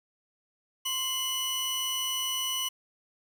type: tone pair together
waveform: sawtooth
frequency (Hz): 1046.5 / 2960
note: C6 / F#7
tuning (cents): 0 / 0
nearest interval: octave + tritone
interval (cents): 1800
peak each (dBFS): -34 / -26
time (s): 0.85-2.69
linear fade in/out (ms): 10
effects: none